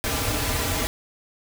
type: noise with comb filter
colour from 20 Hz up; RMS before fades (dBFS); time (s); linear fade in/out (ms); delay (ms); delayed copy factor
pink; -25; 0.04-0.87; 0; 5.5; -1
effects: none